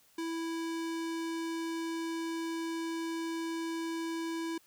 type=tone with low-pass filter; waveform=square; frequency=329.6 Hz; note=E4; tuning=in tune; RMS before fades=-36 dBFS; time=0.18-4.58 s; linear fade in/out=5 ms; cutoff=9100 Hz; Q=0.81; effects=white hiss -65 dBFS RMS until 4.66 s